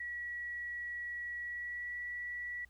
sine tone with pitch glide, 1929 to 1945.8 Hz, B6 to B6, -41 to -26 cents, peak -38 dBFS, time 0-2.65 s, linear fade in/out 5 ms, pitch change +15 cents, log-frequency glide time 1.43-1.97 s, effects added 60 Hz sine -62 dBFS peak until 2.69 s + pink hiss -72 dBFS RMS until 2.69 s

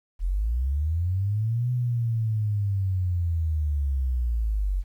sine linear two-way sweep, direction up then down, 39.9 to 125 to 44.67 Hz, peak -22 dBFS, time 0.19-4.84 s, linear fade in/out 50 ms, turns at 1.71 s, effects 10-bit

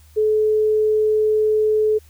sine tone, 430 Hz, A4, 40 cents flat, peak -14 dBFS, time 0.16-1.99 s, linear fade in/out 20 ms, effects added 77 Hz sine -46 dBFS peak until 2.09 s + white hiss -55 dBFS RMS until 2.09 s

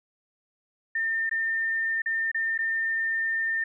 sine tone with dropouts, 1807 Hz, A6, 46 cents sharp, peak -24 dBFS, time 0.95-3.64 s, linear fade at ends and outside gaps 5 ms, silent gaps 1.295-1.312 / 2.02-2.059 / 2.316-2.345 / 2.578-2.588 s, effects none

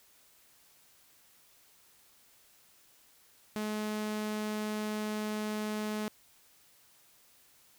sawtooth tone, 213 Hz, G#3, 44 cents sharp, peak -29 dBFS, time 3.56-6.08 s, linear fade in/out 0 ms, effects white hiss -63 dBFS RMS until 7.78 s

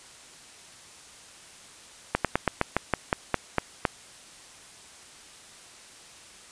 slowing click train, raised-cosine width 0.5 ms, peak -6 dBFS, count 11, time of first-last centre 2.15-3.852 s, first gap 97 ms, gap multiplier 1.12, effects white hiss -49 dBFS RMS until 6.51 s + resampled to 22050 Hz

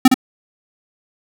square tone with echo, 258.4 Hz, C4, 21 cents flat, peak -4 dBFS, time 0.05-0.08 s, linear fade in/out 5 ms, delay 63 ms, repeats 1, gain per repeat -5 dB, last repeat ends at 0.143 s, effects none

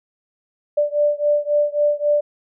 sine beating tone pair, 587.3 / 591 Hz, D5 / D5, 0 / +11 cents, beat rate 3.7 Hz, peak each -18 / -19 dBFS, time 0.77-2.21 s, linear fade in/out 10 ms, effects none

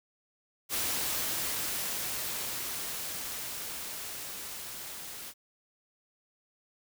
white noise with level ramp, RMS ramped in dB -31 to -43 dBFS, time 0.69-5.34 s, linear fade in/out 50 ms, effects none

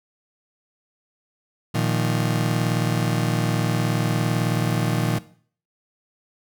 35% pulse chord, Bb suspended fourth, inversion none, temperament just, 116.54 / 155.39 / 174.81 Hz, Bb2 / Eb3 / F3, 0 / -2 / +2 cents, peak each -22 / -23 / -24 dBFS, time 1.74-5.19 s, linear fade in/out 10 ms, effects noise-tail reverb RT60 0.5 s tail -17 dB re dry

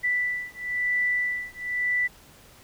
sine beating tone pair, 1975.5 / 1976.5 Hz, B6 / B6, 0 / +1 cents, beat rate 1 Hz, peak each -27 dBFS, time 0.03-2.08 s, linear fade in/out 20 ms, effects pink hiss -52 dBFS RMS until 2.63 s

